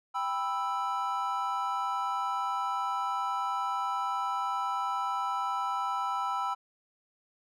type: chord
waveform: triangle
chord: E minor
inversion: first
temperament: just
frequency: 791.1 / 988.9 / 1318.5 Hz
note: G5 / B5 / E6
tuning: +16 / +2 / 0 cents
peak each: -33 / -31 / -31 dBFS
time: 0.14-6.55 s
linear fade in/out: 20 ms
effects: none